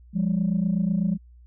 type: tone pair together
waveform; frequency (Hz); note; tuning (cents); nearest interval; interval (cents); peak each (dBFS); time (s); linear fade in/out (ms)
sine; 174.61 / 202.7; F3 / G#3; 0 / -42; minor third; 258; -22; 0.13-1.18; 50
effects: tanh soft clip ceiling -16 dBFS + added 60 Hz sine -47 dBFS peak until 1.46 s